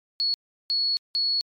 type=tone bursts at uneven times; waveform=sine; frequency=4374 Hz; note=C#8; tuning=24 cents flat; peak=-21 dBFS; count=3; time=0.2-0.34 / 0.7-0.97 / 1.15-1.41 s; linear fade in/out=0 ms; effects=MP3 96 kbps